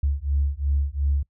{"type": "beating tone pair", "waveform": "sine", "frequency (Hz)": [69.3, 72.1], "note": ["C#2", "D2"], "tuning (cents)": [0, -31], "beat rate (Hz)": 2.8, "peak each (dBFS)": -23, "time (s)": [0.03, 1.23], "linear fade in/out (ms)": 5, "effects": ["noise-tail reverb RT60 0.1 s tail -24 dB re dry", "tanh soft clip ceiling -13 dBFS"]}